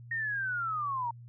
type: linear sweep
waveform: sine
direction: down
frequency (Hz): 1864.7 to 917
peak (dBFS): -30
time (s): 0.11-1.11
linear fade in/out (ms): 5
effects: added 119 Hz sine -46 dBFS peak until 1.28 s